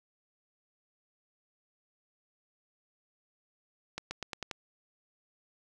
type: accelerating click train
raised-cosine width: 0.2 ms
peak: -19 dBFS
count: 6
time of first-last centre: 3.98-4.512 s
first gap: 130 ms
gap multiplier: 0.9
effects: none